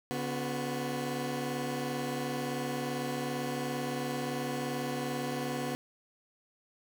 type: tone cluster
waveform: 20% pulse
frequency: 143.3 / 248.8 / 361.8 Hz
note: D3 / B3 / F#4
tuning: -42 / +13 / -39 cents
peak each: -33 / -30 / -35 dBFS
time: 0.11-5.75 s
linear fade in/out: 0 ms
effects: none